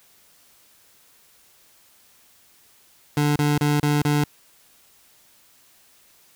25% pulse tone bursts, 147.2 Hz, D3, 4 cents sharp, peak -14 dBFS, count 5, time 3.17-4.24 s, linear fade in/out 2 ms, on 190 ms, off 30 ms, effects white hiss -56 dBFS RMS until 6.35 s

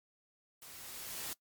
white noise with level ramp, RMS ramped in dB -52 to -40 dBFS, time 0.62-1.33 s, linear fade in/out 0 ms, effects noise-tail reverb RT60 0.1 s tail -21 dB re dry + MP3 96 kbps

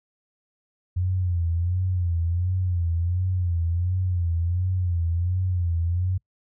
sine tone with vibrato, 88.1 Hz, F2, 16 cents sharp, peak -21 dBFS, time 0.96-6.18 s, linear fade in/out 10 ms, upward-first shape sine, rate 1.4 Hz, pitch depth 90 cents each way, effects noise-tail reverb RT60 0.1 s tail -24 dB re dry

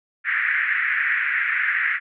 pink band-pass noise, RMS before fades -22 dBFS, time 0.24-2 s, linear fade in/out 50 ms, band 1600 to 2100 Hz, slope 48 dB/octave, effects none

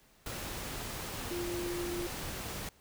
sine tone in noise, 349.2 Hz, F4, in tune, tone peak -35 dBFS, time 1.31-2.07 s, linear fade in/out 2 ms, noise pink, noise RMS -40 dBFS, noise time 0.26-2.69 s, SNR +2 dB, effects pink hiss -64 dBFS RMS until 2.8 s

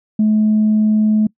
sine tone, 214.7 Hz, A3, 42 cents flat, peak -9 dBFS, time 0.19-1.27 s, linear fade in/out 5 ms, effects noise-tail reverb RT60 0.1 s tail -24 dB re dry + tanh soft clip ceiling -7 dBFS

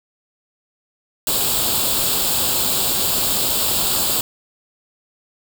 white noise with comb filter, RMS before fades -19 dBFS, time 1.27-4.21 s, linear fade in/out 2 ms, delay 0.25 ms, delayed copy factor +0.7, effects none

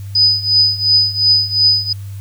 sine tone with tremolo, 4988 Hz, D#8, 3 cents sharp, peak -6 dBFS, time 0.15-1.93 s, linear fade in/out 5 ms, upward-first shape triangle, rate 2.8 Hz, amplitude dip 90%, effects added 99 Hz sine -25 dBFS peak until 2.2 s + white hiss -46 dBFS RMS until 2.2 s

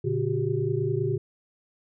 sine tone cluster, 116.7 / 142.2 / 367.3 / 397.1 Hz, A#2 / C#3 / F#4 / G4, +2 / +45 / -13 / +22 cents, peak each -29 dBFS, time 0.04-1.18 s, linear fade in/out 10 ms, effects none

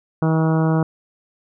harmonic tone, 160 Hz, D#3, 49 cents sharp, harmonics 1 / 2 / 3 / 4 / 5 / 6 / 7 / 8 / 9, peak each -16 / -22 / -26 / -28 / -30 / -32 / -33 / -34 / -35 dBFS, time 0.22-0.83 s, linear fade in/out 2 ms, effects none

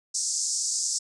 white band-pass noise, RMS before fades -28 dBFS, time 0.14-0.99 s, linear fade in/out 10 ms, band 5100 to 8200 Hz, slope 48 dB/octave, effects resampled to 24000 Hz

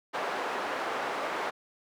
white band-pass noise, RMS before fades -33 dBFS, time 0.13-1.51 s, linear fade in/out 20 ms, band 410 to 1200 Hz, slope 12 dB/octave, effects none

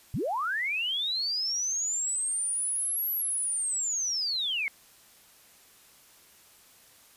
sine linear two-way sweep, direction up then down, 85.2 to 11840 to 2110 Hz, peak -27 dBFS, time 0.14-4.68 s, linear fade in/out 0 ms, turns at 3.12 s, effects white hiss -57 dBFS RMS until 7.16 s + resampled to 32000 Hz

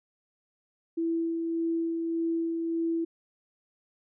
sine tone with tremolo, 331.2 Hz, E4, 8 cents sharp, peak -25 dBFS, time 0.97-3.05 s, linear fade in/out 10 ms, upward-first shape sine, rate 1.7 Hz, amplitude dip 30%, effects none

